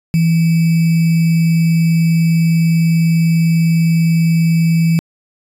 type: tone with sample-and-hold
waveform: sine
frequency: 164.81 Hz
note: E3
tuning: in tune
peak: -9 dBFS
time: 0.14-4.99 s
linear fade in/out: 0 ms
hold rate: 2450 Hz
effects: resampled to 32000 Hz